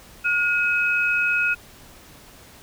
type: tone pair together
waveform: sine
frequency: 1432.8 / 2542 Hz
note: F6 / D#7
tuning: +44 / +36 cents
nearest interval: minor seventh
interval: 992 cents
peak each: -21 dBFS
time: 0.24-1.55 s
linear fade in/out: 20 ms
effects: pink hiss -47 dBFS RMS until 2.62 s